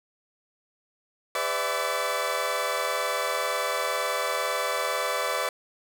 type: tone cluster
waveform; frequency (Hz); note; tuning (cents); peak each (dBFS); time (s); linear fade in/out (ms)
20% pulse; 406.2 / 504 / 584 / 662 / 1148; G#4 / B4 / D5 / E5 / D6; -38 / +35 / -10 / +7 / -40; -34 / -26 / -26 / -27 / -28; 1.35-5.49; 2
effects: none